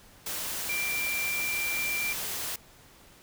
sine tone in noise, 2361 Hz, D7, 9 cents sharp, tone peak -29 dBFS, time 0.69-2.13 s, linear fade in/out 5 ms, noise white, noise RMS -34 dBFS, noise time 0.26-2.56 s, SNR +2 dB, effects pink hiss -55 dBFS RMS until 3.22 s

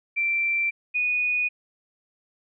sine tone pair in turn, 2349 / 2475 Hz, D7 / D#7, 0 / -10 cents, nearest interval minor second, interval 90 cents, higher second, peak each -21 dBFS, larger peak neither, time 0.16-0.71 / 0.94-1.49 s, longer neither, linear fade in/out 20 ms, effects none

